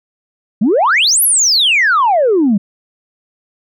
sine exponential two-way sweep, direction up then down, 188.1 to 12000 to 188.1 Hz, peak -7 dBFS, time 0.61-2.58 s, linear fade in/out 10 ms, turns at 1.23 s, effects tanh soft clip ceiling -5 dBFS

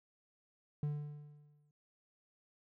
triangle tone with exponential decay, 147.6 Hz, D3, 9 cents sharp, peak -30 dBFS, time 0.83-1.71 s, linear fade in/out 2 ms, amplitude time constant 190 ms, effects none

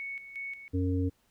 sine tone with tremolo, 2217 Hz, C#7, in tune, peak -35 dBFS, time 0-0.68 s, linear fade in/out 0 ms, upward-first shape square, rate 2.8 Hz, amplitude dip 65%
harmonic tone, 91.8 Hz, F#2, 13 cents flat, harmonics 1 / 3 / 5, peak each -28 / -30 / -37 dBFS, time 0.73-1.1 s, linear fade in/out 20 ms
effects pink hiss -70 dBFS RMS until 1.3 s

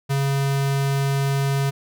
square tone with notch filter, 138.2 Hz, C#3, 5 cents flat, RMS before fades -21 dBFS, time 0.09-1.71 s, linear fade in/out 20 ms, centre 280 Hz, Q 1.6, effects none

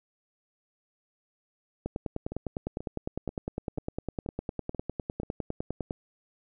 two click trains, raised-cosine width 2 ms, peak -24 / -18 dBFS, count 7 / 41, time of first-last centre 2.32-5.233 / 1.86-5.909 s, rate 2.06 / 9.88 Hz, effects none

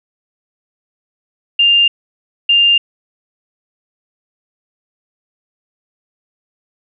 sine tone pair in turn, 2800 / 2800 Hz, F7 / F7, +4 / +4 cents, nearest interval unison, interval 0 cents, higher neither, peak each -7 dBFS, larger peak neither, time 1.59-1.88 / 2.49-2.78 s, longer neither, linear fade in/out 5 ms, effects none

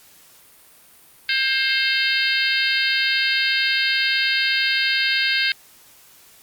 harmonic tone with a mistuned harmonic, 531 Hz, C5, 25 cents sharp, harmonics 3 / 4 / 5 / 6 / 7 / 8 / 9, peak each -23 / -24 / -25 / -26 / -26 / -27 / -28 dBFS, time 1.29-5.52 s, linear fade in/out 2 ms, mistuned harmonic 6, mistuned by -39 cents, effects white hiss -50 dBFS RMS until 6.42 s + Opus 48 kbps

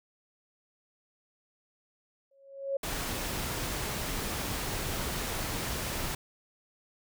sine tone with exponential growth, 549 Hz, C#5, 17 cents flat, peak -25 dBFS, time 2.31-2.77 s, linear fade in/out 5 ms, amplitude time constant 99 ms
pink noise, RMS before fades -34 dBFS, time 2.83-6.15 s, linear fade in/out 5 ms
effects none

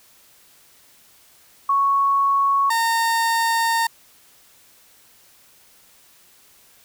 sine / 30% pulse tone pair in turn, 1108.7 / 916.3 Hz, C#6 / A#5, 0 / -30 cents, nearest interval minor third, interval 330 cents, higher first, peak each -15 dBFS, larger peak neither, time 1.69-2.7 / 2.7-3.87 s, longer second, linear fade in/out 5 ms, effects white hiss -53 dBFS RMS until 6.84 s

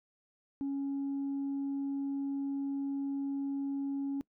sine tone, 277.2 Hz, C#4, in tune, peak -30 dBFS, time 0.61-4.21 s, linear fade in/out 0 ms, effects noise-tail reverb RT60 0.1 s tail -24 dB re dry + tanh soft clip ceiling -30 dBFS

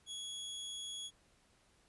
sawtooth tone, 3348 Hz, G#7, 13 cents sharp, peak -39 dBFS, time 0.06-1.11 s, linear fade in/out 50 ms, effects pink hiss -70 dBFS RMS until 1.88 s + resampled to 24000 Hz

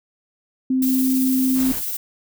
sine tone, 260.1 Hz, C4, 10 cents flat, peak -16 dBFS, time 0.7-1.72 s, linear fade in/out 5 ms
violet noise with tremolo, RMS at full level -25 dBFS, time 0.82-1.97 s, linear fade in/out 5 ms, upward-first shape sine, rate 18 Hz, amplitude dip 25%
pink noise, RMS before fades -34 dBFS, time 1.54-1.82 s, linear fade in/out 50 ms
effects none

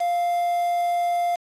triangle tone with quantisation, 698.5 Hz, F5, in tune, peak -18 dBFS, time 0-1.36 s, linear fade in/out 10 ms, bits 6, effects low-pass 8000 Hz 12 dB/octave + AAC 48 kbps

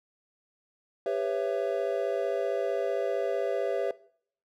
triangle chord, C# half-diminished seventh, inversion second, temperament just, 399.1 / 498.9 / 554.4 / 665.2 Hz, G4 / B4 / C#5 / E5, +31 / +17 / 0 / +16 cents, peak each -30 dBFS, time 1.06-3.91 s, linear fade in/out 2 ms, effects noise-tail reverb RT60 0.6 s tail -20 dB re dry

